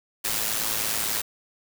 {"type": "noise with amplitude modulation", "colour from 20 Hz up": "white", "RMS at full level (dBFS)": -24, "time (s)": [0.24, 1.22], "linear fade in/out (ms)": 10, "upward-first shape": "sine", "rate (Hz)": 109, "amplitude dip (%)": 60, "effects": []}